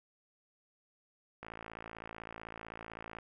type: click train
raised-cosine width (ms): 0.5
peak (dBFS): -29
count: 99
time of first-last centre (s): 1.43-3.186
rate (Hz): 55.8
effects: none